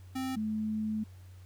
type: tone pair in turn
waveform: square / sine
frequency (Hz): 261.6 / 216.1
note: C4 / A3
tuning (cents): 0 / -31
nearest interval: minor third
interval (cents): 331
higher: first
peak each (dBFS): -33 / -30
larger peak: second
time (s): 0.15-0.36 / 0.36-1.04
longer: second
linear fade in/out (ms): 10
effects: added 92 Hz sine -48 dBFS peak until 1.45 s + pink hiss -64 dBFS RMS until 1.45 s